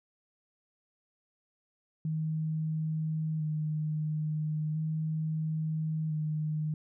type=tone with vibrato; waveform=sine; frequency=155.56 Hz; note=D#3; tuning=in tune; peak=-29 dBFS; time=2.05-6.74 s; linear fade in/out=2 ms; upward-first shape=square; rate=0.37 Hz; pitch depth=19 cents each way; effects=none